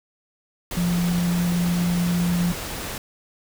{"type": "tone in noise", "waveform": "sine", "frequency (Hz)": 174.61, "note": "F3", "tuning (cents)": 0, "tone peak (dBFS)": -19, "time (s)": [0.77, 2.52], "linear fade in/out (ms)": 2, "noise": "pink", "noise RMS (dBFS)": -31, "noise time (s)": [0.71, 2.98], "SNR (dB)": 9, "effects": []}